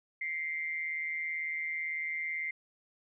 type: tone with amplitude modulation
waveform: sine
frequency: 2093 Hz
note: C7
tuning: in tune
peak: -30 dBFS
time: 0.21-2.51 s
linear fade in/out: 5 ms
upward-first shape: sine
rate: 158 Hz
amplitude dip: 60%
effects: none